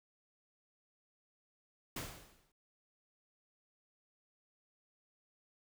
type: noise with exponential decay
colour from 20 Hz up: pink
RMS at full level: -39 dBFS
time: 1.96-2.52 s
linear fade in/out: 5 ms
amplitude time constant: 120 ms
effects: none